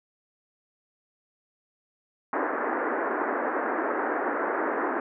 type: band-pass noise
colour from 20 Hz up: pink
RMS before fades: -28 dBFS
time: 2.33-5 s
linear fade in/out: 2 ms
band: 270 to 1800 Hz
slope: 48 dB/octave
effects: none